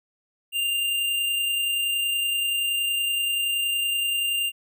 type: tone with amplitude modulation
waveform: square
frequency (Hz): 2794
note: F7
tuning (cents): 0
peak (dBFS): -22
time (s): 0.52-4.52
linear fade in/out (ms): 50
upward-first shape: sine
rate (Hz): 30.6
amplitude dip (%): 25
effects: none